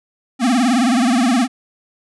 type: tone with vibrato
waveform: square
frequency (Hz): 246.9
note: B3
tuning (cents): 0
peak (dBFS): -13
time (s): 0.39-1.48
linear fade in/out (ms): 50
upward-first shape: sine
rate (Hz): 19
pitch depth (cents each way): 160
effects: resampled to 24000 Hz